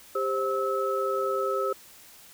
sine tone cluster, 396.7 / 527 / 1298 Hz, G4 / C5 / E6, +21 / +12 / -27 cents, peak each -29 dBFS, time 0.15-1.73 s, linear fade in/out 5 ms, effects white hiss -51 dBFS RMS until 2.33 s

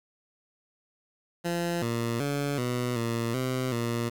15% pulse tone with pitch steps, 171.8 / 116.9 / 142.7 / 123.2 / 116.2 / 128.8 / 117.7 Hz, F3 / A#2 / D3 / B2 / A#2 / C3 / A#2, -28 / +5 / -49 / -4 / -5 / -27 / +17 cents, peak -21 dBFS, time 1.44-4.1 s, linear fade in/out 20 ms, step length 380 ms, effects 9-bit

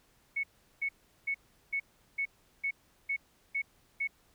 sine tone bursts, 2210 Hz, C#7, 6 cents flat, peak -29 dBFS, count 9, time 0.36-4.075 s, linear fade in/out 10 ms, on 75 ms, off 380 ms, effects pink hiss -67 dBFS RMS until 4.34 s

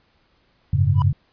sine chord, F# suspended second, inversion none, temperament equal with one note detuned, 92.02 / 103.83 / 138.59 Hz, F#2 / G#2 / C#3, -9 / 0 / 0 cents, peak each -19 dBFS, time 0.73-1.13 s, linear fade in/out 5 ms
triangle tone with exponential growth, 987.8 Hz, B5, in tune, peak -17 dBFS, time 0.94-1.02 s, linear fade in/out 1 ms, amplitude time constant 17 ms
effects pink hiss -62 dBFS RMS until 1.32 s + resampled to 11025 Hz

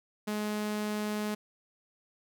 sawtooth tone, 210.8 Hz, G#3, 26 cents sharp, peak -27 dBFS, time 0.27-1.35 s, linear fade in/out 10 ms, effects none

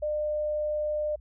sine tone, 602 Hz, D5, 43 cents sharp, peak -26 dBFS, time 0.02-1.16 s, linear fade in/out 10 ms, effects added 60 Hz sine -47 dBFS peak until 1.2 s

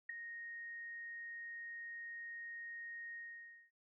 sine tone with ADSR envelope, 1864 Hz, A#6, 1 cent flat, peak -37 dBFS, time 0.09-3.71 s, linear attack 7 ms, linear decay 5 ms, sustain -9 dB, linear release 560 ms, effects noise-tail reverb RT60 0.1 s tail -24 dB re dry

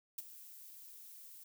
violet noise with ADSR envelope, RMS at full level -39 dBFS, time 0.18-1.44 s, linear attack 6 ms, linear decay 23 ms, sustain -15 dB, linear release 9 ms, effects none

